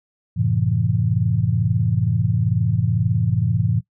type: chord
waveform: sine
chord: F# half-diminished seventh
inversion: none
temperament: just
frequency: 92.5 / 111 / 133.2 / 166.5 Hz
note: F#2 / A2 / C3 / E3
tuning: 0 / +16 / +31 / +18 cents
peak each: -25 / -19 / -23 / -23 dBFS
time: 0.36-3.81 s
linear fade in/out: 20 ms
effects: noise-tail reverb RT60 0.1 s tail -21 dB re dry